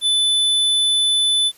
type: tone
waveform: square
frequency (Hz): 3500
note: A7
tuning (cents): -10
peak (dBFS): -15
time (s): 0.01-1.52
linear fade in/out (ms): 50
effects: white hiss -50 dBFS RMS until 1.57 s + resampled to 32000 Hz